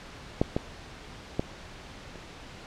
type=clicks; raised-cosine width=2 ms; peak=-8 / -12 / -12 / -30 dBFS; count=4; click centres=0.415 / 0.565 / 1.395 / 2.157 s; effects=pink hiss -45 dBFS RMS until 2.66 s + low-pass 5000 Hz 12 dB/octave